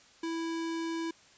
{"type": "tone", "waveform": "square", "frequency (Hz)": 329.6, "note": "E4", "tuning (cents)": 0, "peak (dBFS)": -33, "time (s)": [0.23, 1.11], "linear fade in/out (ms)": 5, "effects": ["white hiss -59 dBFS RMS until 1.37 s", "resampled to 16000 Hz"]}